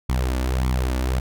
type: tone with flanger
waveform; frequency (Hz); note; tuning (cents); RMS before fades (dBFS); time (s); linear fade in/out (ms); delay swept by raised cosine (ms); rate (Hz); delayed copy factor
sawtooth; 63.6; C2; -48; -22; 0.09-1.2; 5; 0.88 to 3.48; 1.7; +0.65
effects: none